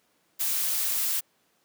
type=noise; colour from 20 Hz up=blue; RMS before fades=-27 dBFS; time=0.39-1.21 s; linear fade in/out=20 ms; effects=pink hiss -68 dBFS RMS until 1.64 s + high-pass 200 Hz 12 dB/octave